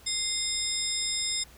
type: tone cluster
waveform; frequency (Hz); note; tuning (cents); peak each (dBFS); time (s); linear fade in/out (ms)
sine; 2087 / 3648 / 5130 / 7410 / 9340; C7 / A#7 / E8 / A#8 / D9; -5 / -38 / -48 / -11 / -11; -39 / -34 / -31 / -32 / -39; 0.06-1.44; 10
effects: added 60 Hz sine -54 dBFS peak until 1.57 s + pink hiss -54 dBFS RMS until 1.57 s